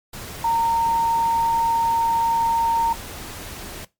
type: tone in noise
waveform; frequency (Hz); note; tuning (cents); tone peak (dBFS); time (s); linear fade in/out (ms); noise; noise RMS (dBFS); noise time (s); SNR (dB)
sine; 920; A#5; -23; -17; 0.44-2.93; 5; pink; -35; 0.13-3.85; +15
effects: noise-tail reverb RT60 0.2 s tail -19 dB re dry + MP3 96 kbps